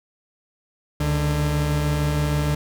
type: tone pair together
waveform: 40% pulse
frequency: 71 / 148.46 Hz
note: C#2 / D3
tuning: +42 / +19 cents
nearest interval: octave + minor second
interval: 1277 cents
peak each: -24 / -20 dBFS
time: 1-2.55 s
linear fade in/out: 5 ms
effects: none